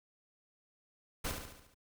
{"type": "noise with echo", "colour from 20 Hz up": "pink", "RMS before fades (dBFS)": -36, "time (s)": [1.24, 1.32], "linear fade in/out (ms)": 10, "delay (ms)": 71, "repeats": 6, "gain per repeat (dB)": -5, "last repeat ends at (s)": 1.746, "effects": []}